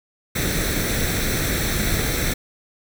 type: noise with comb filter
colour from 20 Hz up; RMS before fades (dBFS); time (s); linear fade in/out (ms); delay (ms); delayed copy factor
pink; -22; 0.35-2.34; 10; 0.51; +0.65
effects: none